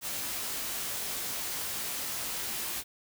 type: noise with comb filter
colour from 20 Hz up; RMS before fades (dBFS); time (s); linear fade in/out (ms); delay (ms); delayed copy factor
white; -35; 0.01-2.84; 50; 18; +0.5
effects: none